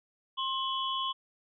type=tone cluster; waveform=sine; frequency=1062 / 3027 / 3347 Hz; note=C6 / F#7 / G#7; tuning=+25 / +39 / +13 cents; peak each=-32 / -36 / -36 dBFS; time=0.37-1.13 s; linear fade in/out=20 ms; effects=none